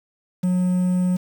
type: tone with quantisation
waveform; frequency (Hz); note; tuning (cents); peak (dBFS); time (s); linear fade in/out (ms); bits
triangle; 181.5; F#3; -33; -15; 0.43-1.17; 10; 7
effects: none